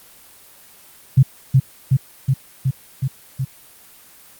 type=tone with echo; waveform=sine; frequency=132.7 Hz; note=C3; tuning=25 cents sharp; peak=-6 dBFS; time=1.17-1.23 s; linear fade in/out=10 ms; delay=370 ms; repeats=6; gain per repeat=-2 dB; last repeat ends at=3.45 s; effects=white hiss -46 dBFS RMS until 4.39 s + Opus 24 kbps

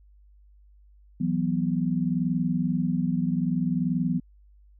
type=chord; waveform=sine; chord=E suspended second; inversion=none; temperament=just; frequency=164.81 / 185.42 / 247.2 Hz; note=E3 / F#3 / B3; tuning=0 / +4 / +2 cents; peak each=-27 dBFS; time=1.2-4.2 s; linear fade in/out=10 ms; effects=added 50 Hz sine -52 dBFS peak until 4.79 s

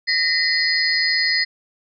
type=tone cluster; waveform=sine; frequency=1853 / 2016 / 4278 / 4953 Hz; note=A#6 / B6 / C8 / D#8; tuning=-11 / +35 / +38 / -9 cents; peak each=-22 dBFS; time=0.07-1.45 s; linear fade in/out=20 ms; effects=none

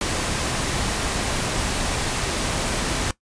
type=noise; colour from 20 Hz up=pink; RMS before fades=-24 dBFS; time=0.01-3.11 s; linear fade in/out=2 ms; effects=noise-tail reverb RT60 0.1 s tail -18 dB re dry + resampled to 22050 Hz

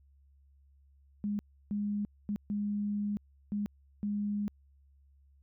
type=tone bursts at uneven times; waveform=sine; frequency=205.9 Hz; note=G#3; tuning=15 cents flat; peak=-30 dBFS; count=6; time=1.24-1.39 / 1.71-2.05 / 2.29-2.36 / 2.5-3.17 / 3.52-3.66 / 4.03-4.48 s; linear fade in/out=0 ms; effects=added 69 Hz sine -60 dBFS peak until 5.42 s

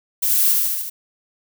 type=noise with echo; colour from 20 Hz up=violet; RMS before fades=-19 dBFS; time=0.22-0.53 s; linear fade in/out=10 ms; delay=74 ms; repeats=5; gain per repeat=-2 dB; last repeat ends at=0.9 s; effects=none

